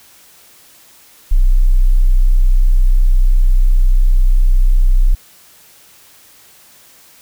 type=tone; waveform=sine; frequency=31.44 Hz; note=B0; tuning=32 cents sharp; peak=-6 dBFS; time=1.31-5.15 s; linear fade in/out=10 ms; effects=white hiss -45 dBFS RMS until 7.21 s